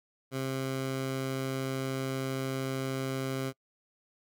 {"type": "tone", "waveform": "15% pulse", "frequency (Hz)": 133, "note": "C3", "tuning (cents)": 29, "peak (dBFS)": -25, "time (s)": [0.31, 3.53], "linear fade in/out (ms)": 50, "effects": ["noise-tail reverb RT60 0.1 s tail -25 dB re dry"]}